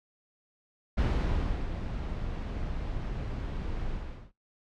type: noise with ADSR envelope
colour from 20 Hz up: brown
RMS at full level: -24 dBFS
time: 0.97-4.32 s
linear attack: 14 ms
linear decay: 680 ms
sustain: -10 dB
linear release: 410 ms
effects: noise-tail reverb RT60 0.2 s tail -22 dB re dry + low-pass 4000 Hz 12 dB/octave